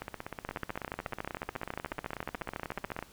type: two click trains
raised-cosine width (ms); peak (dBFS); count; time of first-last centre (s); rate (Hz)
0.5; -19 / -22; 36 / 50; 0.49-2.99 / 0.02-3.026; 14 / 16.3
effects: pink hiss -57 dBFS RMS until 3.12 s